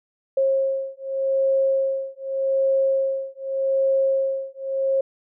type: beating tone pair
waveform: sine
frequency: 538 / 538.84 Hz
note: C5 / C#5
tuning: +48 / -49 cents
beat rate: 0.84 Hz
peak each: -22 dBFS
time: 0.37-5.01 s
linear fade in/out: 5 ms
effects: none